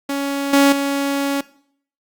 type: tone with level steps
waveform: sawtooth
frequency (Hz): 279.3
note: C#4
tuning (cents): +13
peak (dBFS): -16 / -6 / -14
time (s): 0.09-1.41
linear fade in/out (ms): 5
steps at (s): 0.53 / 0.72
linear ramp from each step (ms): 5
effects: noise-tail reverb RT60 0.6 s tail -19 dB re dry + Opus 48 kbps